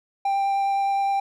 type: tone with vibrato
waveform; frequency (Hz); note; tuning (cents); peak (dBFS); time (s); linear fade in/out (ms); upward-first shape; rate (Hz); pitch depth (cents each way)
triangle; 790; G5; +13; -18; 0.25-1.2; 5; triangle; 9.7; 10
effects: none